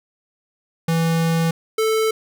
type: tone pair in turn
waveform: square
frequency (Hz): 164.81 / 440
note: E3 / A4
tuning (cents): 0 / 0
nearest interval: octave + perfect fourth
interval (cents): 1700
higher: second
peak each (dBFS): -17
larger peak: neither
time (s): 0.88-1.51 / 1.78-2.11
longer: first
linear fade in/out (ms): 5
effects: none